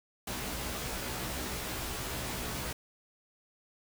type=noise with comb filter; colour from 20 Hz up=pink; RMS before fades=-37 dBFS; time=0.27-2.73 s; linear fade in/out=5 ms; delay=16 ms; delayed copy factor=+0.95; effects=none